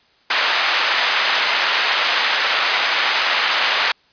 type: band-pass noise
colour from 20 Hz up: white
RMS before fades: -18 dBFS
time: 0.3-3.92 s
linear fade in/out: 5 ms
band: 830 to 3100 Hz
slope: 12 dB/octave
effects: white hiss -56 dBFS RMS until 4.12 s + resampled to 11025 Hz